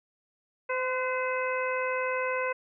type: harmonic tone with a mistuned harmonic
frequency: 513 Hz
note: C5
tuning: 34 cents flat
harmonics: 1 / 2 / 3 / 4 / 5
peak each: -30 / -33 / -35 / -36 / -37 dBFS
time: 0.69-2.53 s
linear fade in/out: 10 ms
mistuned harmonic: 3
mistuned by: -32 cents
effects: none